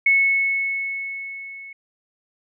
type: tone with level ramp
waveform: sine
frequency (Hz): 2200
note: C#7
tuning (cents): -14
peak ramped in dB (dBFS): -12 to -36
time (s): 0.06-1.73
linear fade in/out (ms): 5
effects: none